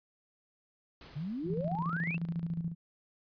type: noise with exponential decay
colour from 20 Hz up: pink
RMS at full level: -50 dBFS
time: 1.01-2.39 s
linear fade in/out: 1 ms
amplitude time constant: 300 ms
type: exponential sweep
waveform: sine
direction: up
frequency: 135.4 to 2794 Hz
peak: -34 dBFS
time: 1.15-2.17 s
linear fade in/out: 20 ms
type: tone with tremolo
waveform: sine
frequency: 167.6 Hz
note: E3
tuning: 29 cents sharp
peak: -30 dBFS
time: 1.43-2.75 s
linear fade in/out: 50 ms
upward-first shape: square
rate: 14 Hz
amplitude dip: 60%
effects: resampled to 11025 Hz